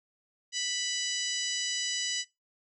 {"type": "harmonic tone", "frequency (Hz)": 987.8, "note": "B5", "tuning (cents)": 0, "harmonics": [2, 3, 4, 5, 6, 7, 8], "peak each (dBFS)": [-39, -35, -38, -36, -36, -39, -40], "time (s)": [0.52, 2.25], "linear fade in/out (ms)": 50, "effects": ["noise-tail reverb RT60 0.2 s tail -20 dB re dry"]}